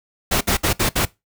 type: noise bursts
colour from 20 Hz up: pink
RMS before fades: -18 dBFS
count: 5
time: 0.31-1.054 s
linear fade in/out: 10 ms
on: 100 ms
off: 61 ms
effects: noise-tail reverb RT60 0.2 s tail -20 dB re dry